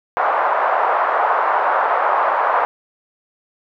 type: band-pass noise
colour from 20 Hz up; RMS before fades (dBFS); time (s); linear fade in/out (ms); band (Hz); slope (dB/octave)
white; -17; 0.17-2.65; 0; 620 to 1200; 24
effects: none